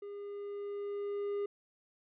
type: tone with level ramp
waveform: triangle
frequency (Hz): 406.2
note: G#4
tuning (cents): -38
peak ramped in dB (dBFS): -40 to -30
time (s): 0.02-1.46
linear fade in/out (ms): 5
effects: resampled to 8000 Hz